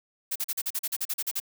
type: noise bursts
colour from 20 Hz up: blue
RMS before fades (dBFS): -29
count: 13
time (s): 0.31-1.401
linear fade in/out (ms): 10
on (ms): 47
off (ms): 40
effects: none